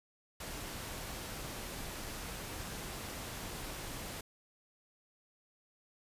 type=noise; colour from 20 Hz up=pink; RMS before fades=-43 dBFS; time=0.4-4.21 s; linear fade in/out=5 ms; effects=resampled to 32000 Hz